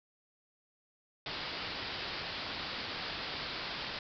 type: low-pass noise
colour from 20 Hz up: white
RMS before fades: -40 dBFS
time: 1.26-3.99 s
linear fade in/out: 2 ms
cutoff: 5000 Hz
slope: 96 dB/octave
effects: none